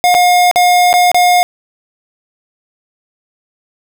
square tone with dropouts, 715 Hz, F5, 41 cents sharp, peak -7 dBFS, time 0.04-1.43 s, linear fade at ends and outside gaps 0 ms, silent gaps 0.143-0.149 / 0.513-0.559 / 0.929-0.939 / 1.116-1.145 s, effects none

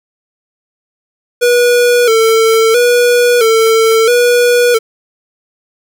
square tone with vibrato, 466.2 Hz, A#4, in tune, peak -7 dBFS, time 1.41-4.79 s, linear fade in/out 20 ms, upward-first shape square, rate 0.75 Hz, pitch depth 69 cents each way, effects none

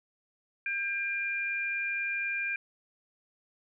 sine tone pair together, 1599 / 2396 Hz, G6 / D7, +34 / +34 cents, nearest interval perfect fifth, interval 700 cents, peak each -34 / -31 dBFS, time 0.66-2.56 s, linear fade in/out 2 ms, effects none

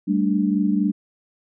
sine chord, G suspended second, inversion none, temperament equal, 196 / 220 / 293.7 Hz, G3 / A3 / D4, 0 / 0 / 0 cents, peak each -20 / -23 / -22 dBFS, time 0.07-0.92 s, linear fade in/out 20 ms, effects none

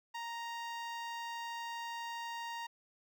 sawtooth tone with notch filter, 932.3 Hz, A#5, in tune, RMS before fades -42 dBFS, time 0.14-2.67 s, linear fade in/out 10 ms, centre 11000 Hz, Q 0.56, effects none

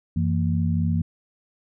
sine tone cluster, 91 / 164.9 / 228.6 Hz, F#2 / E3 / A#3, -28 / +1 / -34 cents, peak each -23 / -23 / -27 dBFS, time 0.16-1.02 s, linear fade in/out 5 ms, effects none

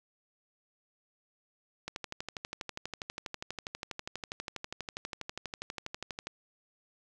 click train, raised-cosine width 0.2 ms, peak -20 dBFS, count 55, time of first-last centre 1.88-6.27 s, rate 12.3 Hz, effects none

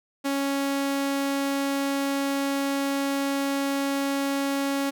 sawtooth tone, 277.2 Hz, C#4, in tune, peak -20 dBFS, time 0.24-4.91 s, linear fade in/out 20 ms, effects none

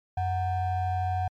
triangle ring-modulated tone, 415.3 Hz, G#4, in tune, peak -20 dBFS, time 0.17-1.28 s, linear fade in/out 5 ms, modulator 324 Hz, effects MP3 64 kbps

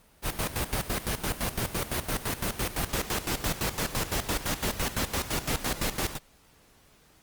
pink noise with tremolo, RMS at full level -28 dBFS, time 0.22-6.19 s, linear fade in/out 50 ms, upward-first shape square, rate 5.9 Hz, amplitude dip 75%, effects pink hiss -60 dBFS RMS until 7.22 s + Opus 32 kbps

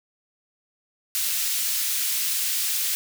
white high-pass noise, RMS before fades -25 dBFS, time 1.15-2.95 s, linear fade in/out 0 ms, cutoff 2400 Hz, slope 12 dB/octave, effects none

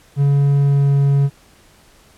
triangle tone with pitch glide, 141.1 to 140.04 Hz, C#3 to C#3, +31 to +18 cents, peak -9 dBFS, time 0.16-1.3 s, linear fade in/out 50 ms, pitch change -13 cents, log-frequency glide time 0.57-0.97 s, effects pink hiss -50 dBFS RMS until 2.17 s + low-pass 12000 Hz 12 dB/octave

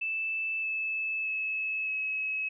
sine tone with pitch steps, 2637 / 2614 / 2592 / 2569 Hz, E7 / E7 / E7 / E7, 0 / -15 / -30 / -45 cents, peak -29 dBFS, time 0.01-2.49 s, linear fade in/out 10 ms, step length 620 ms, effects none

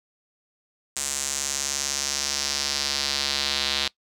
square tone with band-pass filter sweep, 69.8 Hz, C#2, 13 cents sharp, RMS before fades -27 dBFS, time 0.96-3.88 s, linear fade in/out 5 ms, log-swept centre 7700 to 3900 Hz, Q 2.6, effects noise-tail reverb RT60 0.1 s tail -21 dB re dry

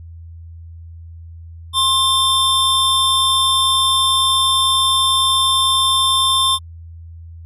square tone pair together, 1064 / 3569 Hz, C6 / A7, +29 / +24 cents, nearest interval octave + major sixth, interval 2095 cents, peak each -18 / -15 dBFS, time 1.73-6.59 s, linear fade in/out 50 ms, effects added 83 Hz sine -33 dBFS peak until 7.45 s + resampled to 32000 Hz

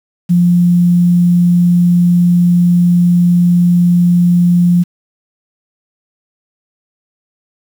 sine tone with quantisation, 175.3 Hz, F3, 7 cents sharp, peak -6 dBFS, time 0.29-4.84 s, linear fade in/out 20 ms, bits 6, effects none

